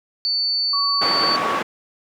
sine tone, 4500 Hz, C#8, 25 cents sharp, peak -18 dBFS, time 0.25-1.36 s, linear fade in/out 0 ms
sine tone with vibrato, 1125 Hz, C#6, 25 cents sharp, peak -22 dBFS, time 0.73-1.59 s, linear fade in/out 5 ms, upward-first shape square, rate 19 Hz, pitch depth 12 cents each way
white band-pass noise, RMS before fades -24 dBFS, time 1.01-1.63 s, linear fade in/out 10 ms, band 220 to 1400 Hz, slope 12 dB/octave
effects none

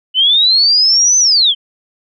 sine linear two-way sweep, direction up then down, 2960 to 6160 to 3029 Hz, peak -7 dBFS, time 0.14-1.55 s, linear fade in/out 50 ms, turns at 1.18 s, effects none

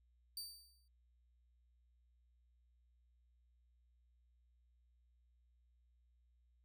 sawtooth tone with exponential decay, 4627 Hz, D8, 27 cents flat, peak -39 dBFS, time 0.37-0.88 s, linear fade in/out 2 ms, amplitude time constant 110 ms, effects added 60 Hz sine -70 dBFS peak until 6.64 s

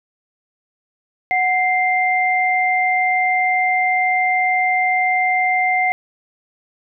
sine tone pair together, 739.6 / 2093 Hz, F#5 / C7, -1 / 0 cents, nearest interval octave + tritone, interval 1801 cents, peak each -17 dBFS, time 1.31-5.92 s, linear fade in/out 0 ms, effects none

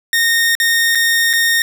sawtooth tone with dropouts, 1844 Hz, A#6, 19 cents flat, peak -8 dBFS, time 0.13-1.62 s, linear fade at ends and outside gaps 1 ms, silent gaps 0.552-0.6 / 0.95-0.954 / 1.331-1.335 s, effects none

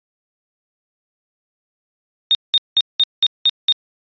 sine tone bursts, 3682 Hz, A#7, 22 cents flat, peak -10 dBFS, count 7, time 2.31-3.723 s, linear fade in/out 0 ms, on 39 ms, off 190 ms, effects resampled to 11025 Hz

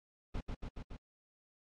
brown noise with echo, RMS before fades -38 dBFS, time 0.34-0.41 s, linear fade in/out 10 ms, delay 140 ms, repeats 4, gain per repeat -2 dB, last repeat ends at 0.97 s, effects low-pass 5000 Hz 12 dB/octave + AAC 64 kbps

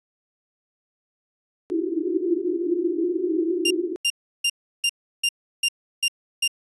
pink band-pass noise, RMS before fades -24 dBFS, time 1.7-3.96 s, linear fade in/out 0 ms, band 320 to 370 Hz, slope 96 dB/octave
sawtooth tone bursts, 2794 Hz, F7, in tune, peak -15 dBFS, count 8, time 3.65-6.478 s, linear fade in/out 5 ms, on 56 ms, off 340 ms
effects resampled to 24000 Hz

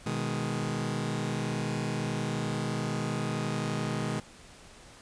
sawtooth chord, G# minor, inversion first, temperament just, 124.59 / 155.74 / 207.7 Hz, B2 / D#3 / G#3, +16 / +2 / 0 cents, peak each -30 dBFS, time 0.06-4.2 s, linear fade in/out 5 ms, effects pink hiss -52 dBFS RMS until 5.01 s + resampled to 22050 Hz

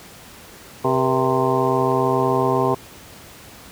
harmonic tone with a mistuned harmonic, 130.81 Hz, C3, in tune, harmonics 1 / 2 / 3 / 4 / 5 / 6 / 7 / 8, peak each -25 / -25 / -21 / -25 / -25 / -27 / -25 / -24 dBFS, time 0.84-2.75 s, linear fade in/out 10 ms, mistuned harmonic 4, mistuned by -150 cents, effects pink hiss -42 dBFS RMS until 3.71 s + high-pass 60 Hz 12 dB/octave

